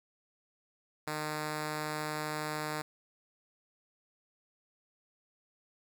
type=tone; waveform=5% pulse; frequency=152.7 Hz; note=D#3; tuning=32 cents flat; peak=-23 dBFS; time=1.07-2.82 s; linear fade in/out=5 ms; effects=none